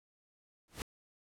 pink noise with exponential growth, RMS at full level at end -36 dBFS, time 0.68-0.82 s, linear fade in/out 1 ms, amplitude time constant 30 ms, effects low-pass 12000 Hz 12 dB/octave

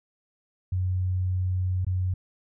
sine tone with dropouts, 92 Hz, F#2, 9 cents flat, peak -23 dBFS, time 0.72-2.14 s, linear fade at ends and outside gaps 5 ms, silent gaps 1.848-1.866 s, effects none

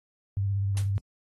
sine tone with vibrato, 99 Hz, G2, 18 cents sharp, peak -24 dBFS, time 0.37-0.98 s, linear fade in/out 0 ms, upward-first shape square, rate 16 Hz, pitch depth 27 cents each way
white noise with exponential decay, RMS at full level -34 dBFS, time 0.77-0.92 s, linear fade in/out 1 ms, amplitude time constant 31 ms
effects AAC 32 kbps

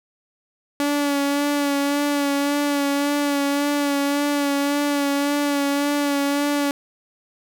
sawtooth tone with vibrato, 285.5 Hz, D4, 49 cents flat, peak -15 dBFS, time 0.8-6.71 s, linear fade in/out 0 ms, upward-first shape sine, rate 1.8 Hz, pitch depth 26 cents each way, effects none

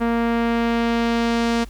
sawtooth tone with low-pass filter sweep, 232.9 Hz, A#3, 1 cent flat, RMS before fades -20 dBFS, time 0-1.65 s, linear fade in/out 20 ms, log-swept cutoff 1700 to 6300 Hz, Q 0.86, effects added 50 Hz sine -35 dBFS peak until 1.69 s + pink hiss -50 dBFS RMS until 1.69 s

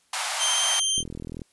pink high-pass noise, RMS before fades -28 dBFS, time 0.13-0.8 s, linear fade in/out 5 ms, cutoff 680 Hz, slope 48 dB/octave
20% pulse tone with vibrato, 3142 Hz, G7, 3 cents sharp, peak -16 dBFS, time 0.38-1.04 s, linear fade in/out 50 ms, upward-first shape sine, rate 17 Hz, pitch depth 12 cents each way
click train, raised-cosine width 3 ms, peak -23 dBFS, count 19, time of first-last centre 0.98-1.418 s, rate 41.1 Hz
effects white hiss -64 dBFS RMS until 1.52 s + resampled to 24000 Hz

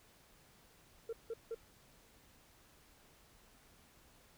sine tone bursts, 456.2 Hz, A#4, 37 cents flat, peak -36 dBFS, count 3, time 1.09-1.547 s, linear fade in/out 5 ms, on 39 ms, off 170 ms, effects tanh soft clip ceiling -37 dBFS + pink hiss -65 dBFS RMS until 4.37 s

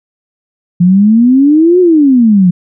sine exponential two-way sweep, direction up then down, 172 to 370 to 172 Hz, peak -3 dBFS, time 0.8-2.51 s, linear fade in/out 10 ms, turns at 1.8 s, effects none

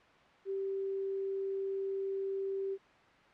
sine tone, 389.3 Hz, G4, 12 cents flat, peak -33 dBFS, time 0.45-2.78 s, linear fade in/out 50 ms, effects white hiss -60 dBFS RMS until 3.33 s + low-pass 2000 Hz 12 dB/octave

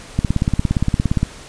click train, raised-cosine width 5 ms, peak -3 dBFS, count 19, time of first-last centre 0.19-1.23 s, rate 17.3 Hz, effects pink hiss -38 dBFS RMS until 1.48 s + resampled to 22050 Hz

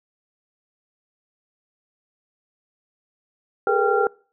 sine tone cluster, 407.3 / 439.6 / 480.6 / 790 / 1380 Hz, G#4 / A4 / B4 / G5 / F6, -34 / -2 / -47 / +13 / -21 cents, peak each -23 dBFS, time 3.67-4.07 s, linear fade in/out 2 ms, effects noise-tail reverb RT60 0.4 s tail -24 dB re dry

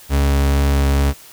40% pulse tone with vibrato, 69.8 Hz, C#2, 13 cents sharp, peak -12 dBFS, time 0.09-1.14 s, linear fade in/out 50 ms, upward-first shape sine, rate 2.3 Hz, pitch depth 8 cents each way, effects white hiss -42 dBFS RMS until 1.32 s

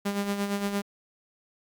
sawtooth tone with tremolo, 201.3 Hz, G3, 46 cents sharp, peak -21 dBFS, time 0.05-0.82 s, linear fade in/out 10 ms, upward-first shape sine, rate 8.7 Hz, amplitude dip 55%, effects Opus 48 kbps

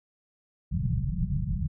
white low-pass noise, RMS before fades -28 dBFS, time 0.71-1.68 s, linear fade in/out 20 ms, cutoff 190 Hz, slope 96 dB/octave, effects none

